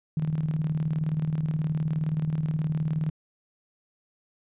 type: tone with tremolo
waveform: sine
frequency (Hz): 155.56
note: D#3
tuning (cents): 0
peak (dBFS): -22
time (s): 0.17-3.1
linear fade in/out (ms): 2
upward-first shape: square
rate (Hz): 19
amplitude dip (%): 55
effects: resampled to 8000 Hz